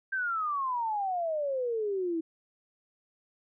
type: exponential sweep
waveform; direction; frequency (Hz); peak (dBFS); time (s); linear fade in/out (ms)
sine; down; 1593 to 318.9; -28; 0.12-2.21; 10
effects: none